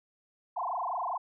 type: tone with frequency modulation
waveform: sine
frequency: 880 Hz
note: A5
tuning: in tune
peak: -30 dBFS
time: 0.56-1.18 s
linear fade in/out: 10 ms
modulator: 24.9 Hz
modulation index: 7.7
effects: none